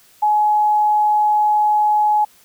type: tone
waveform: sine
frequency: 844 Hz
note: G#5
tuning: 28 cents sharp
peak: -12 dBFS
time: 0.22-2.25 s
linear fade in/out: 10 ms
effects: white hiss -51 dBFS RMS until 2.44 s